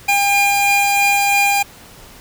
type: tone pair together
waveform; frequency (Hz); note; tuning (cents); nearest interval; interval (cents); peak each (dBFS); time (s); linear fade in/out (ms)
45% pulse; 805 / 2412; G5 / D7; +46 / +46; octave + perfect fifth; 1900; -15; 0.08-1.63; 10
effects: pink hiss -41 dBFS RMS until 2.2 s

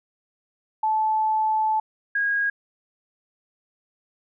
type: tone pair in turn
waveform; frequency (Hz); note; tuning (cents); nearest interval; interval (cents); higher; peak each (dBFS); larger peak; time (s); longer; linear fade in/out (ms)
sine; 870 / 1638.6; A5 / G#6; -20 / -24; major seventh; 1096; second; -19 / -20; first; 0.83-1.8 / 2.15-2.5; first; 5
effects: none

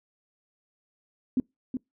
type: tone with echo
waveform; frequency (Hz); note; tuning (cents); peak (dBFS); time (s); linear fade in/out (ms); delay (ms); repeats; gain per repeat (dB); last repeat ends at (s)
sine; 255.9; C4; -38; -20; 1.37-1.4; 2; 370; 1; -7; 1.77
effects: noise-tail reverb RT60 0.2 s tail -25 dB re dry

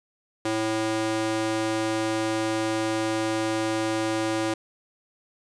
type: tone with high-pass filter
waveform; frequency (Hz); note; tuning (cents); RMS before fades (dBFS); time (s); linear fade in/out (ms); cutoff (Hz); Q
square; 110; A2; 0; -26; 0.45-4.54; 5; 330; 1.3
effects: resampled to 22050 Hz + 9-bit

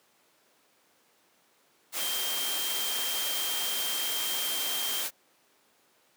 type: tone in noise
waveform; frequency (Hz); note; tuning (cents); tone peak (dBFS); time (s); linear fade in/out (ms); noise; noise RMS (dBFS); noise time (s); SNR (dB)
sine; 3170; G7; +19; -33; 1.97-5.05; 50; white; -32; 1.92-5.11; -4
effects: pink hiss -65 dBFS RMS until 6.16 s + high-pass 300 Hz 12 dB/octave

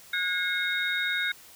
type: tone cluster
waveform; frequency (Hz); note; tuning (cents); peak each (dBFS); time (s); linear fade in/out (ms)
sine; 1452 / 1628 / 2160 / 3731; F#6 / G#6 / C#7 / A#7; -33 / -35 / -45 / +1; -31; 0.13-1.32; 5
effects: white hiss -51 dBFS RMS until 1.55 s

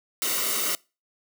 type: noise with comb filter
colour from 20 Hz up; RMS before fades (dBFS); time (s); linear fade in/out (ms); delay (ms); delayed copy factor
white; -26; 0.22-0.75; 0; 1.2; -0.7
effects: noise-tail reverb RT60 0.3 s tail -25 dB re dry + high-pass 200 Hz 12 dB/octave

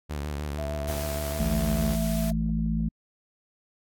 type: tone with vibrato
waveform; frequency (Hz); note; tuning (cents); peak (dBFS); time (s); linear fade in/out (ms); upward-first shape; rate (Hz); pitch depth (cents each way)
sawtooth; 73.42; D2; 0; -26; 0.09-1.96; 20; triangle; 6.5; 82
type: tone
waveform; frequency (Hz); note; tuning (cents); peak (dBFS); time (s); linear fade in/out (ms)
sine; 659.3; E5; 0; -33; 0.58-2.32; 5
type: noise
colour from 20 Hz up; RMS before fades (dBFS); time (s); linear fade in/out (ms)
white; -39; 0.87-2.31; 10
type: harmonic tone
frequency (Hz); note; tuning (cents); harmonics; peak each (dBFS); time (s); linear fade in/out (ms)
55; A1; 0; 1 / 3 / 4; -28 / -28 / -28; 1.39-2.89; 10
effects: AAC 64 kbps

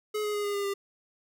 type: tone with pitch steps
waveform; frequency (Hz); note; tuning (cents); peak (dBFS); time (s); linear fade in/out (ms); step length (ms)
square; 424.1 / 418.7 / 413.5 / 408.2 / 403.1 / 398; G#4 / G#4 / G#4 / G#4 / G4 / G4; +36 / +14 / -8 / -30 / +48 / +26; -29; 0.14-0.74; 10; 100
effects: none

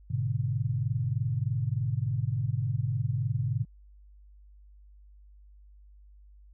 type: chord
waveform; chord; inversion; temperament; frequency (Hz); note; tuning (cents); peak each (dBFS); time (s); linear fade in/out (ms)
sine; G# diminished; none; equal; 103.83 / 123.47 / 146.83; G#2 / B2 / D3; 0 / 0 / 0; -31 / -29 / -33; 0.1-3.65; 10
effects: added 50 Hz sine -51 dBFS peak until 6.53 s

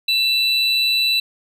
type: tone pair together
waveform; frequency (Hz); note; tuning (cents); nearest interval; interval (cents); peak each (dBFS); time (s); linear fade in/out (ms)
triangle; 2678 / 3968; E7 / B7; +27 / +7; perfect fifth; 680; -19 / -15; 0.08-1.2; 5
effects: none

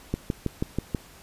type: click train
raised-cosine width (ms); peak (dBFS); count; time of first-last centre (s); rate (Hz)
3; -12; 6; 0.14-0.948; 6.19
effects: pink hiss -50 dBFS RMS until 1.22 s + resampled to 32000 Hz

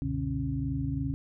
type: tone cluster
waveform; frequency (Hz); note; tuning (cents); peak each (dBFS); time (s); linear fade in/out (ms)
sine; 65.2 / 89.2 / 120.6 / 143.7 / 273.2; C2 / F2 / B2 / D3 / C#4; -5 / +37 / -41 / -37 / -25; -36 / -39 / -35 / -33 / -33; 0.02-1.14; 0
effects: none

